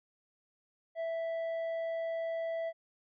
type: tone with tanh clipping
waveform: triangle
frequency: 659.3 Hz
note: E5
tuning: in tune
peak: -34 dBFS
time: 0.95-2.73 s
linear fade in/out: 50 ms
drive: 10 dB
effects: none